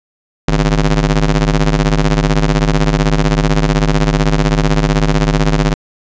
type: ring-modulated tone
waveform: sawtooth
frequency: 102.6 Hz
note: G#2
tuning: 21 cents flat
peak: -3 dBFS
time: 0.48-5.74 s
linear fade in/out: 5 ms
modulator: 59.2 Hz
effects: resampled to 16000 Hz